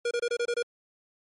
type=tone bursts; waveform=square; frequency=476.5 Hz; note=A#4; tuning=38 cents sharp; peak=-26 dBFS; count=7; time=0.05-0.626 s; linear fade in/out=5 ms; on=60 ms; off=26 ms; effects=low-pass 8000 Hz 12 dB/octave + MP3 48 kbps